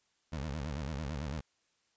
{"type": "tone with vibrato", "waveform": "20% pulse", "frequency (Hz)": 73.42, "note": "D2", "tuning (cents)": 0, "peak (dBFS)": -31, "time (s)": [0.32, 1.41], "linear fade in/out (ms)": 10, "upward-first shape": "sine", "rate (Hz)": 9, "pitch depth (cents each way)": 200, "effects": ["white hiss -75 dBFS RMS until 1.96 s", "resampled to 16000 Hz"]}